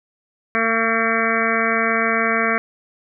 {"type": "harmonic tone", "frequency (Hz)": 226.4, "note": "A3", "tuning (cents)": 50, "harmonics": [1, 2, 3, 5, 6, 7, 8, 9, 10], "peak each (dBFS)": [-25, -25, -25, -25, -25, -25, -25, -25, -25], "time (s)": [0.55, 2.58], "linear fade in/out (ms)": 0, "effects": []}